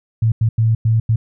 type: tone bursts at uneven times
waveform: sine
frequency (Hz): 112.3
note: A2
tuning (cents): +36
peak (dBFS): -11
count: 5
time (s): 0.22-0.32 / 0.41-0.49 / 0.58-0.75 / 0.85-1 / 1.09-1.16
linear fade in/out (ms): 5
effects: none